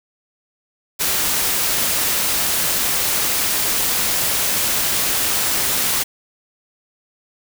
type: noise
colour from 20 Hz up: white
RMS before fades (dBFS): -19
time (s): 0.99-6.04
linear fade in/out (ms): 20
effects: none